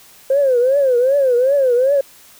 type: tone with vibrato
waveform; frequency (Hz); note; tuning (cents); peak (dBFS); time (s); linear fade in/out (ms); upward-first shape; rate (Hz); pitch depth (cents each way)
sine; 523.3; C5; 0; -10; 0.3-2.01; 5; triangle; 2.6; 180
effects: tanh soft clip ceiling -6 dBFS + white hiss -45 dBFS RMS until 2.39 s